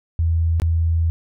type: tone with dropouts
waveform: sine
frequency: 82.5 Hz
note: E2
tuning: 2 cents sharp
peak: -15 dBFS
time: 0.19-1.1 s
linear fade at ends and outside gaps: 0 ms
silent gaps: 0.599-0.619 s
effects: none